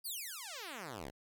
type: exponential sweep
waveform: 5% pulse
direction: down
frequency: 4978 to 56 Hz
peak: -32 dBFS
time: 0.04-1.11 s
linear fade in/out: 20 ms
effects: none